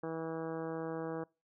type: harmonic tone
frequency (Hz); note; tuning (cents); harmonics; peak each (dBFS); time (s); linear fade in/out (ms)
162.3; E3; -27; 1 / 2 / 3 / 4 / 5 / 6 / 7 / 8 / 9 / 10; -45 / -41 / -40 / -48 / -48 / -53 / -51 / -55 / -56 / -56; 0.03-1.24; 5
effects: noise-tail reverb RT60 0.3 s tail -25 dB re dry